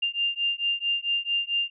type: beating tone pair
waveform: sine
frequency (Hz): 2794 / 2798.5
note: F7 / F7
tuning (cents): 0 / +3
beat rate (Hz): 4.5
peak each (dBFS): -27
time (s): 0.02-1.7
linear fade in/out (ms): 10
effects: none